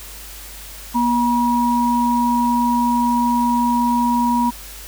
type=tone pair together; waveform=sine; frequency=240 / 960 Hz; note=B3 / B5; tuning=-49 / -49 cents; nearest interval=2 octaves; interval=2400 cents; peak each=-17 dBFS; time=0.94-4.51 s; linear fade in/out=20 ms; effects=added 50 Hz sine -38 dBFS peak until 4.87 s + white hiss -37 dBFS RMS until 4.87 s